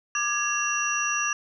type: tone cluster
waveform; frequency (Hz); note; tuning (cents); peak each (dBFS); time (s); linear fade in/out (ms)
sine; 1189 / 1670 / 2744 / 5820; D6 / G#6 / F7 / F#8; +21 / +9 / -31 / -29; -29; 0.15-1.33; 2
effects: none